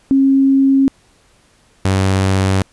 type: tone pair in turn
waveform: sine / sawtooth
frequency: 270.9 / 95.78 Hz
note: C#4 / G2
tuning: -40 / -40 cents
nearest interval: octave + tritone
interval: 1800 cents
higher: first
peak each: -8 dBFS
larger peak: neither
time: 0.11-0.88 / 1.85-2.62 s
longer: neither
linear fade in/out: 0 ms
effects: pink hiss -53 dBFS RMS until 2.72 s + resampled to 24000 Hz